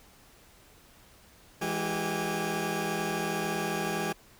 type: tone cluster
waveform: 20% pulse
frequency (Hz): 166.2 / 208.2 / 385 / 819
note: E3 / G#3 / G4 / G#5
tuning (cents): +15 / +5 / -31 / -24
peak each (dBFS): -30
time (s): 1.61-4.13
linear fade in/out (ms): 10
effects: pink hiss -57 dBFS RMS until 4.39 s